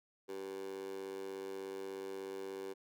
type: tone with high-pass filter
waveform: 15% pulse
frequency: 96.6 Hz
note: G2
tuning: 25 cents flat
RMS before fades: -44 dBFS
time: 0.28-2.74 s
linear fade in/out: 20 ms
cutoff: 420 Hz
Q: 5.2
effects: none